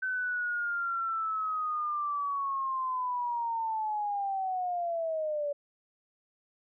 sine linear sweep, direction down, 1528 to 571 Hz, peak -29 dBFS, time 0.02-5.53 s, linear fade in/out 10 ms, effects none

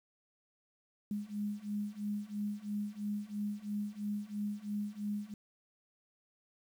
sine beating tone pair, 205.3 / 208.3 Hz, G#3 / G#3, -20 / +5 cents, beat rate 3 Hz, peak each -39 / -38 dBFS, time 1.11-5.34 s, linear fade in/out 2 ms, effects 10-bit

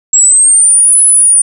sine linear two-way sweep, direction up then down, 7550 to 10180 to 9290 Hz, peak -3 dBFS, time 0.13-1.42 s, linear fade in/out 5 ms, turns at 1.03 s, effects none

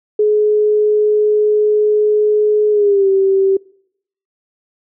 sine tone with pitch glide, 422.6 to 387.5 Hz, G#4 to G4, +30 to -20 cents, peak -9 dBFS, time 0.19-3.57 s, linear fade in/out 5 ms, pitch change -150 cents, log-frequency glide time 2.71-3.08 s, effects noise-tail reverb RT60 0.7 s tail -24 dB re dry

